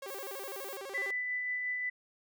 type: tone with vibrato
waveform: sawtooth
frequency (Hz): 461.7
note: A#4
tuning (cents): -17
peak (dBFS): -37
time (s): 0.02-1.11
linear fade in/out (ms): 5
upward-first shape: square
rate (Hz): 12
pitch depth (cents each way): 290
type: noise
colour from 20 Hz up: violet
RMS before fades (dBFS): -46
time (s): 0.07-0.78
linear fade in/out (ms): 20
type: tone with tremolo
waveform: sine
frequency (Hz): 1992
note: B6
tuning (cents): +14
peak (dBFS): -31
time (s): 0.94-1.9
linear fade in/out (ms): 10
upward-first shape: sine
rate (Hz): 5.6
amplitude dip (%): 25
effects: none

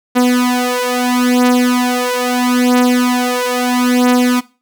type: beating tone pair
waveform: sawtooth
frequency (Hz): 247.7 / 248.46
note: B3 / B3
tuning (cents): +5 / +11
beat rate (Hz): 0.76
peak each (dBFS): -10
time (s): 0.15-4.41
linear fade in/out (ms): 20
effects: noise-tail reverb RT60 0.3 s tail -18 dB re dry

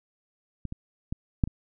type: clicks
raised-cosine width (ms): 5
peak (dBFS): -21 / -22 / -18 / -9 / -23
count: 5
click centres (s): 0.653 / 0.724 / 1.125 / 1.438 / 1.475
effects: none

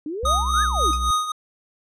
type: exponential two-way sweep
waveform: sine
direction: up then down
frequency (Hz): 286.4 to 1744 to 286.4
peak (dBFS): -26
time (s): 0.06-0.91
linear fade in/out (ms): 2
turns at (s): 0.63
type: tone with pitch glide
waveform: triangle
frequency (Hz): 65.4 to 62.74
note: C2 to B1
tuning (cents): 0 to +28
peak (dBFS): -21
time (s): 0.23-1.11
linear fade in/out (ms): 5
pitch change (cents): -72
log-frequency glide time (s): 0.52-0.63
type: tone with tremolo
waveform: square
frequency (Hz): 1243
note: D#6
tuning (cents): -2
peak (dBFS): -17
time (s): 0.25-1.32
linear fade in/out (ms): 5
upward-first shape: triangle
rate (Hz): 3.7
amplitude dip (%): 75
type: tone with exponential decay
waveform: sawtooth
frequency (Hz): 1253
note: D#6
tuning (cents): +12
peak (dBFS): -24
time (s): 0.93-1.01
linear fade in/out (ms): 2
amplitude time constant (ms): 17
effects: low-pass 10000 Hz 12 dB/octave

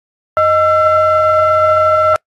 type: ring-modulated tone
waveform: triangle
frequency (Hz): 358.5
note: F4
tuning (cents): +45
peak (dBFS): -3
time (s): 0.37-2.16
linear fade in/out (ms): 0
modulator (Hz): 982
effects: noise-tail reverb RT60 0.1 s tail -26 dB re dry + AAC 32 kbps

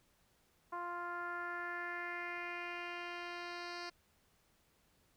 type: tone with low-pass filter sweep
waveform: 10% pulse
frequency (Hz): 349.2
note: F4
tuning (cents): 0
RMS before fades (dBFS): -43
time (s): 0.72-3.9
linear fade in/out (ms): 10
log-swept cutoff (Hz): 1100 to 4500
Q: 3.2
effects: pink hiss -73 dBFS RMS until 5.16 s

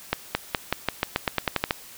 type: accelerating click train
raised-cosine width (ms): 0.3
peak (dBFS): -5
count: 13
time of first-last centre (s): 0.13-1.709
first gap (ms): 220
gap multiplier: 0.9
effects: white hiss -45 dBFS RMS until 1.97 s

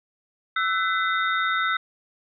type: tone cluster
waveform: sine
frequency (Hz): 1321 / 1505 / 2015 / 3681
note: E6 / F#6 / B6 / A#7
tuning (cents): +3 / +29 / +34 / -23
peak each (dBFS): -24 / -26 / -29 / -31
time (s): 0.56-1.77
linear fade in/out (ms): 5
effects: none

